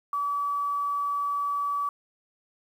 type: tone with quantisation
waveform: sine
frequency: 1146 Hz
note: D6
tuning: 43 cents flat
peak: -25 dBFS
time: 0.13-1.89 s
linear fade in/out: 2 ms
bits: 9
effects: none